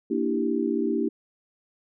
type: chord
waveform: sine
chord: E half-diminished seventh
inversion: second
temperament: equal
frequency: 233.1 / 293.7 / 329.6 / 392 Hz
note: Bb3 / D4 / E4 / G4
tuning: 0 / 0 / 0 / 0 cents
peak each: -28 dBFS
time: 0.1-1.09 s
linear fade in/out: 10 ms
effects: none